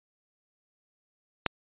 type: click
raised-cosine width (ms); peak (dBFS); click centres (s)
0.3; -8; 1.463
effects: resampled to 8000 Hz